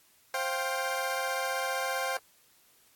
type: chord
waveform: 20% pulse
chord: C suspended fourth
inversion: none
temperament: equal with one note detuned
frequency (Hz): 527.8 / 698.5 / 784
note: C5 / F5 / G5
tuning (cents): +15 / 0 / 0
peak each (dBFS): -28 / -31 / -29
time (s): 0.34-2.17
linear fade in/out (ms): 2
effects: white hiss -63 dBFS RMS until 2.95 s + AAC 64 kbps